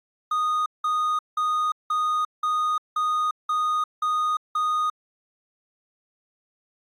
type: tone bursts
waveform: triangle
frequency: 1237 Hz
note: D#6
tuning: 10 cents flat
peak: -19 dBFS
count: 9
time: 0.31-4.9 s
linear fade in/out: 5 ms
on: 350 ms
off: 180 ms
effects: AAC 64 kbps

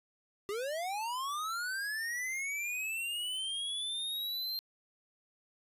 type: linear sweep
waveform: square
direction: up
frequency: 388.2 to 4186 Hz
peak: -35 dBFS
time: 0.49-4.59 s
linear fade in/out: 0 ms
effects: resampled to 32000 Hz + 11-bit

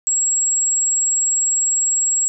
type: tone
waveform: sine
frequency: 7640 Hz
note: A#8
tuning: 42 cents sharp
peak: -15 dBFS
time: 0.07-2.28 s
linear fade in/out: 0 ms
effects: none

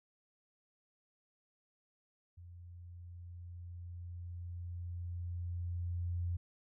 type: tone with level ramp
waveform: sine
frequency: 87.31 Hz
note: F2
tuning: in tune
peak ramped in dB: -50 to -33 dBFS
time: 2.37-6.37 s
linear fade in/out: 10 ms
effects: none

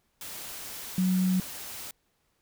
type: tone in noise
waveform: sine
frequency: 185 Hz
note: F#3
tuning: in tune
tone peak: -22 dBFS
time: 0.98-1.4 s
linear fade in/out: 2 ms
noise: white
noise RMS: -40 dBFS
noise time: 0.21-1.91 s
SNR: +15 dB
effects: pink hiss -73 dBFS RMS until 2.41 s

